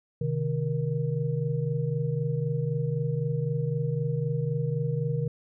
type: tone cluster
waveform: sine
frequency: 129.3 / 153.2 / 471.5 Hz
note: C3 / D#3 / A#4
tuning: -20 / -27 / +20 cents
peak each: -29 / -28 / -33 dBFS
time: 0.21-5.28 s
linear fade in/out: 5 ms
effects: none